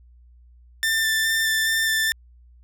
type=tone with vibrato; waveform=sawtooth; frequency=1781 Hz; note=A6; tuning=21 cents sharp; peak=-16 dBFS; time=0.83-2.12 s; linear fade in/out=0 ms; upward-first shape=square; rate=2.4 Hz; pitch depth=9 cents each way; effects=added 60 Hz sine -48 dBFS peak until 2.63 s